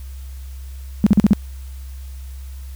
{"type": "tone bursts", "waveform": "sine", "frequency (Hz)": 205.2, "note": "G#3", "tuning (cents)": -21, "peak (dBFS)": -7, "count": 5, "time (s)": [1.04, 1.333], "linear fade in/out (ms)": 0, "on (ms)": 25, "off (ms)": 42, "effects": ["added 66 Hz sine -30 dBFS peak until 2.75 s", "white hiss -49 dBFS RMS until 2.75 s"]}